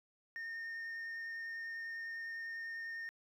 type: tone with vibrato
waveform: sine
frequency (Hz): 1829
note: A#6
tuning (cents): -33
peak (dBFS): -38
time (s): 0.36-3.09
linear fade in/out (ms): 0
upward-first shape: sine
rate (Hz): 10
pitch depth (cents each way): 9
effects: tanh soft clip ceiling -40 dBFS + 12-bit